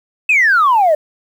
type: exponential sweep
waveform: sine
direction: down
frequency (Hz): 2637 to 588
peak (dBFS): -7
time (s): 0.29-0.95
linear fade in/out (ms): 5
effects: tanh soft clip ceiling -5 dBFS + 7-bit